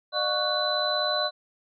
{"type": "tone cluster", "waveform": "sine", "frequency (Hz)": [605, 716, 1114, 1482, 4012], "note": ["D#5", "F5", "C#6", "F#6", "B7"], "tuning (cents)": [-49, 43, 8, 2, 26], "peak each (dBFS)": [-28, -33, -32, -33, -27], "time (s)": [0.12, 1.31], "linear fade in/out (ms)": 50, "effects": []}